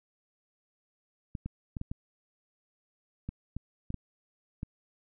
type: clicks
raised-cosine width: 5 ms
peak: -23 dBFS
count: 10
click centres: 1.352 / 1.46 / 1.768 / 1.814 / 1.915 / 3.29 / 3.566 / 3.904 / 3.943 / 4.631 s
effects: none